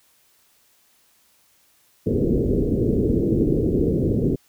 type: low-pass noise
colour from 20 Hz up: white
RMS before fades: -20 dBFS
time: 2.06-4.36 s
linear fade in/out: 10 ms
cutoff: 450 Hz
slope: 48 dB/octave
effects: white hiss -60 dBFS RMS until 4.48 s